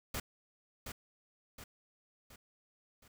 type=noise with echo; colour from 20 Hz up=pink; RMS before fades=-38 dBFS; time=0.14-0.2 s; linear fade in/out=5 ms; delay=720 ms; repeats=4; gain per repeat=-6 dB; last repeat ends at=3.08 s; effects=none